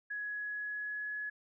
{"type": "tone with pitch glide", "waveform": "sine", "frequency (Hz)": [1676, 1693.5], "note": ["G#6", "G#6"], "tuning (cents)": [15, 33], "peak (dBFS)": -36, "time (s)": [0.1, 1.3], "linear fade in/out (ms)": 10, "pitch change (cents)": 18, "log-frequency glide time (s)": [0.21, 1.15], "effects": []}